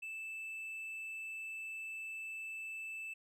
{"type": "tone", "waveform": "triangle", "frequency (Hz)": 2637, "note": "E7", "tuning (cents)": 0, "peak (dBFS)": -40, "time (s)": [0.02, 3.14], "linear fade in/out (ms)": 10, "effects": []}